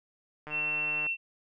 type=click train; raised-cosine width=0.5 ms; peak=-27 dBFS; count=91; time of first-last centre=0.47-1.066 s; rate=151 Hz
type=tone; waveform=sine; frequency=2705 Hz; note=E7; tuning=44 cents sharp; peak=-28 dBFS; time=0.5-1.17 s; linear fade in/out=50 ms
effects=none